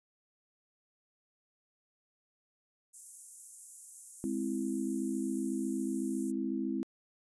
white high-pass noise, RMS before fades -47 dBFS, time 2.93-6.32 s, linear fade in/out 20 ms, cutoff 6900 Hz, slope 48 dB/octave
sine chord, Ab augmented, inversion none, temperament equal, 207.7 / 261.6 / 329.6 Hz, Ab3 / C4 / E4, 0 / 0 / 0 cents, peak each -37 / -35 / -36 dBFS, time 4.24-6.83 s, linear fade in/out 0 ms
effects resampled to 24000 Hz

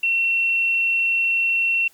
sine tone, 2716 Hz, F7, 49 cents flat, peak -17 dBFS, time 0.03-1.88 s, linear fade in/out 5 ms, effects white hiss -55 dBFS RMS until 1.93 s

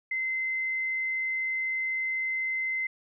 sine tone, 2064 Hz, C7, 24 cents flat, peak -27 dBFS, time 0.11-2.87 s, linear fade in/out 5 ms, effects none

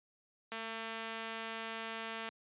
click train, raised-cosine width 0.3 ms, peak -26 dBFS, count 399, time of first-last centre 0.52-2.289 s, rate 225 Hz, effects high-pass 150 Hz 12 dB/octave + resampled to 8000 Hz

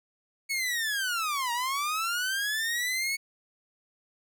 sawtooth linear two-way sweep, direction down then up, 2223 to 932.3 to 2223 Hz, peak -24 dBFS, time 0.49-3.17 s, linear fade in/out 20 ms, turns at 1.52 s, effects none

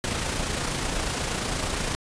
pink noise with amplitude modulation, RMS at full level -26 dBFS, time 0.04-1.95 s, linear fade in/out 0 ms, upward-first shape sine, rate 28.4 Hz, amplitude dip 40%, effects resampled to 22050 Hz

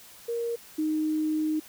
sine tone pair in turn, 468.1 / 309.9 Hz, A#4 / D#4, +7 / -7 cents, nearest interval perfect fifth, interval 714 cents, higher first, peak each -27 / -24 dBFS, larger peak second, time 0.28-0.56 / 0.78-1.6 s, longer second, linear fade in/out 10 ms, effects white hiss -50 dBFS RMS until 1.68 s

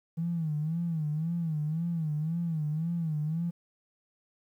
triangle tone with vibrato, 160.3 Hz, E3, 48 cents flat, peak -24 dBFS, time 0.17-3.51 s, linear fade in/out 20 ms, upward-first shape sine, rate 1.9 Hz, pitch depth 120 cents each way, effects tanh soft clip ceiling -26 dBFS + 11-bit

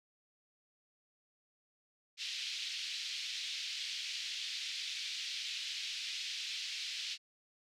white band-pass noise, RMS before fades -41 dBFS, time 2.17-7.18 s, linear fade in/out 50 ms, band 2500 to 4700 Hz, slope 24 dB/octave, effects none

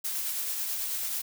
blue noise with tremolo, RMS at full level -31 dBFS, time 0.04-1.22 s, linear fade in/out 10 ms, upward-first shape sine, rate 9.2 Hz, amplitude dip 25%, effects none

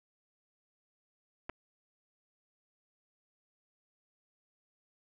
clicks, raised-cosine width 0.5 ms, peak -27 / -24 dBFS, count 2, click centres 1.494 / 1.497 s, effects none

